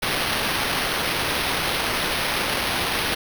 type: noise with sample-and-hold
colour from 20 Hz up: blue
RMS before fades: -24 dBFS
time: 0.02-3.15 s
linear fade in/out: 10 ms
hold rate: 7350 Hz
effects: none